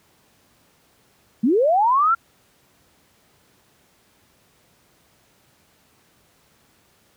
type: linear sweep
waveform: sine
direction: up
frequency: 200.8 to 1396.9 Hz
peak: -14 dBFS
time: 1.43-2.15 s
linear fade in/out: 10 ms
effects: pink hiss -59 dBFS RMS until 7.16 s + high-pass 80 Hz 12 dB/octave